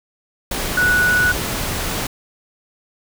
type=tone in noise; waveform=sine; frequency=1473 Hz; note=F#6; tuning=8 cents flat; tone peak=-13 dBFS; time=0.77-1.32 s; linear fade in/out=5 ms; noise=pink; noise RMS=-23 dBFS; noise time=0.51-2.07 s; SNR=+7 dB; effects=none